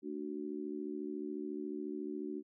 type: harmonic tone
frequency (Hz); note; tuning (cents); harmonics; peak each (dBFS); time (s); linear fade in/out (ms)
74.1; D2; +16; 3 / 4 / 5; -45 / -41 / -42; 0.02-2.43; 50
effects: none